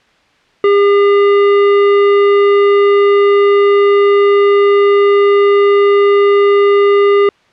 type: tone with hard clipping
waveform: triangle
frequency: 403.7 Hz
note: G#4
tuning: 49 cents flat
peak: -8 dBFS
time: 0.64-7.29 s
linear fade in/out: 2 ms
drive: 17 dB
effects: white hiss -51 dBFS RMS until 7.52 s + low-pass 3000 Hz 12 dB/octave